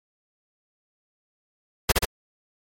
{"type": "noise with echo", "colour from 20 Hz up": "pink", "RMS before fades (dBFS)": -17, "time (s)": [1.89, 1.92], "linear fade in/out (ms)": 5, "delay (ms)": 66, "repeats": 2, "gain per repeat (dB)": -3, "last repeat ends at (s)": 2.052, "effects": ["MP3 64 kbps"]}